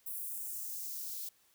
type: noise with high-pass filter sweep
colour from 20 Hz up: violet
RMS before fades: -41 dBFS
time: 0.06-1.29 s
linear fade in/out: 5 ms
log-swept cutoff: 11000 to 3700 Hz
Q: 1.6
effects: white hiss -69 dBFS RMS until 1.54 s